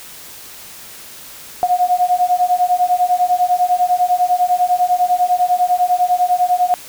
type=beating tone pair; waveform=sine; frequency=716 / 726 Hz; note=F5 / F#5; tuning=+43 / -33 cents; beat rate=10 Hz; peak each=-15 dBFS; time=1.63-6.74 s; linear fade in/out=0 ms; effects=white hiss -36 dBFS RMS until 6.88 s